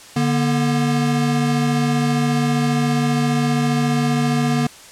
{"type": "tone pair together", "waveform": "square", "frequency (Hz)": [146.98, 240], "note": ["D3", "B3"], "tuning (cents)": [2, -49], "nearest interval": "minor sixth", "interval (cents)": 849, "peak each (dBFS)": [-20, -19], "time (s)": [0.16, 4.67], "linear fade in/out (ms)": 5, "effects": ["white hiss -41 dBFS RMS until 4.91 s", "low-pass 9000 Hz 12 dB/octave"]}